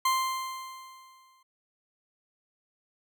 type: tone with exponential decay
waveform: 40% pulse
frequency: 1046.5 Hz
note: C6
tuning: in tune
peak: -21 dBFS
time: 0.05-1.43 s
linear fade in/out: 5 ms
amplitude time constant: 300 ms
effects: none